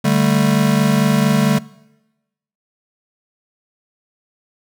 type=chord; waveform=square; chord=D suspended fourth; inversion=none; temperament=just; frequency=146.83 / 195.78 / 220.2 Hz; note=D3 / G3 / A3; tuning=0 / -2 / +2 cents; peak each=-18 dBFS; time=0.04-1.59 s; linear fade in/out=10 ms; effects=noise-tail reverb RT60 1.0 s tail -22 dB re dry